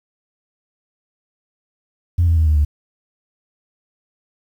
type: tone with pitch steps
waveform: sine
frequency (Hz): 86.4 / 83.02 / 79.78 / 76.66 / 73.67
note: F2 / E2 / D#2 / D#2 / D2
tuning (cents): -18 / +13 / +44 / -25 / +6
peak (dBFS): -10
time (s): 2.18-2.65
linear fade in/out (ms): 10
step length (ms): 94
effects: tanh soft clip ceiling -8 dBFS + 8-bit